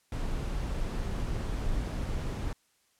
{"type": "noise", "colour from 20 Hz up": "brown", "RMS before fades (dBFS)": -32, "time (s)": [0.12, 2.53], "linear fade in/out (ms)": 2, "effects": ["white hiss -70 dBFS RMS until 2.99 s", "low-pass 11000 Hz 12 dB/octave"]}